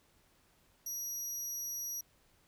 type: tone with amplitude modulation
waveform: 30% pulse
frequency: 5780 Hz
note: F#8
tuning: 41 cents flat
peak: -32 dBFS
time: 0.86-2.01 s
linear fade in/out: 5 ms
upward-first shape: sine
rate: 239 Hz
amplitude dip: 35%
effects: pink hiss -69 dBFS RMS until 2.47 s